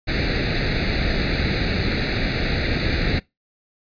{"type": "noise with comb filter", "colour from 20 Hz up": "pink", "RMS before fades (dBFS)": -21, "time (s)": [0.07, 3.2], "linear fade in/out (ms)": 20, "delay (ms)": 0.48, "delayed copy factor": 0.85, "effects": ["noise-tail reverb RT60 0.2 s tail -23 dB re dry", "resampled to 11025 Hz"]}